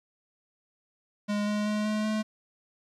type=tone with pitch steps; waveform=square; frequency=206.8 / 209 / 211.1 / 213.4 / 215.6 Hz; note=G#3 / G#3 / G#3 / G#3 / A3; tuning=-7 / +11 / +29 / +47 / -35 cents; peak=-27 dBFS; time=1.28-2.23 s; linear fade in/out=20 ms; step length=190 ms; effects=low-pass 7000 Hz 12 dB/octave + 11-bit